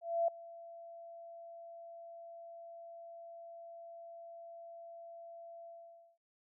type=tone with ADSR envelope; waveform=sine; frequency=675 Hz; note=E5; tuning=41 cents sharp; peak=-27 dBFS; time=0.01-6.18 s; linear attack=270 ms; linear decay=4 ms; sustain=-21 dB; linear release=510 ms; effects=none